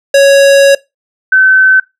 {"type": "tone pair in turn", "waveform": ["square", "sine"], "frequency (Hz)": [555, 1528.6], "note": ["C#5", "G6"], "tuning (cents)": [2, -44], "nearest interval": "octave + tritone", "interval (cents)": 1754, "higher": "second", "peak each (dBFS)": -3, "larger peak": "neither", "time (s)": [[0.14, 0.75], [1.32, 1.8]], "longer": "first", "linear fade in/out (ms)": 5, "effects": ["noise-tail reverb RT60 0.2 s tail -21 dB re dry", "low-pass 10000 Hz 12 dB/octave"]}